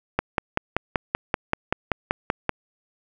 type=click train; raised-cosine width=0.5 ms; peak=-5 dBFS; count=13; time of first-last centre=0.19-2.493 s; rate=5.21 Hz; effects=none